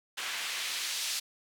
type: noise with band-pass filter sweep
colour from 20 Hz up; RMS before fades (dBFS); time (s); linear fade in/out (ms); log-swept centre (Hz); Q
white; -35; 0.17-1.2; 10; 1900 to 4500; 0.99
effects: none